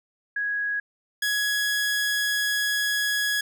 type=tone pair in turn; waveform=sine / sawtooth; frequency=1661.2 / 1672.8 Hz; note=G#6 / G#6; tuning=0 / +12 cents; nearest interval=unison; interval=12 cents; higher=second; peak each=-24 / -19 dBFS; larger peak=second; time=0.36-0.8 / 1.22-3.41 s; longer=second; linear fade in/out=5 ms; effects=none